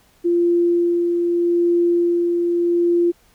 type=tone with tremolo; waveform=sine; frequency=345.5 Hz; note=F4; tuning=19 cents flat; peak=-13 dBFS; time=0.24-3.12 s; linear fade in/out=20 ms; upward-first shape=sine; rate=0.81 Hz; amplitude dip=30%; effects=pink hiss -56 dBFS RMS until 3.34 s